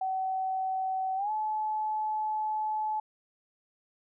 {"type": "tone with pitch glide", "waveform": "sine", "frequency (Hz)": [758, 860.7], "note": ["F#5", "A5"], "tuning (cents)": [42, -38], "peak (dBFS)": -28, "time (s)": [0.01, 3], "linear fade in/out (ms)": 5, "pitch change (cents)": 220, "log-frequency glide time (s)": [1.16, 1.31], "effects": []}